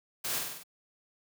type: noise with echo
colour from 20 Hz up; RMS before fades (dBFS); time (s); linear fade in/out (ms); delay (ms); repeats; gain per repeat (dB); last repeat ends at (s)
white; -34; 0.24-0.39; 10; 49; 5; -3; 0.635
effects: high-pass 80 Hz 12 dB/octave